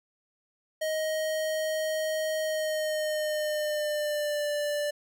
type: tone with pitch glide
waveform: square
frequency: 627 to 588.4 Hz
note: D#5 to D5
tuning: +13 to +3 cents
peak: -28 dBFS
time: 0.81-4.91 s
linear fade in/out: 10 ms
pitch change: -110 cents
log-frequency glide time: 2.41-4.5 s
effects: none